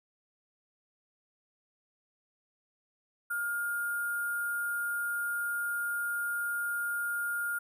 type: tone with sample-and-hold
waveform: sine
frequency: 1414 Hz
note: F6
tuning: 21 cents sharp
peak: -30 dBFS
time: 3.3-7.59 s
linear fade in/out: 10 ms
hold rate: 11025 Hz
effects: none